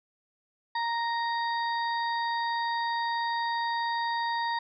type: harmonic tone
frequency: 932.3 Hz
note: A#5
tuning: in tune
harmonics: 1 / 2 / 4 / 5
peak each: -28 / -34 / -40 / -42 dBFS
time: 0.75-4.59 s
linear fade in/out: 5 ms
effects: none